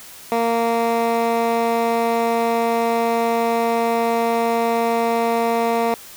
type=tone with band-pass filter; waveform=15% pulse; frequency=231.4 Hz; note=A#3; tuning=13 cents flat; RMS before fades=-19 dBFS; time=0.32-5.94 s; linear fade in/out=0 ms; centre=740 Hz; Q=0.59; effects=white hiss -40 dBFS RMS until 6.16 s